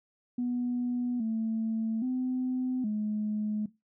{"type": "tone with pitch steps", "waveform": "sine", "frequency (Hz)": [245.1, 223, 254.9, 212], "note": ["B3", "A3", "C4", "G#3"], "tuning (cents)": [-13, 23, -45, 36], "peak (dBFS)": -27, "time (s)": [0.38, 3.66], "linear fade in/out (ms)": 5, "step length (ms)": 820, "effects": ["noise-tail reverb RT60 0.2 s tail -17 dB re dry", "tanh soft clip ceiling -23 dBFS"]}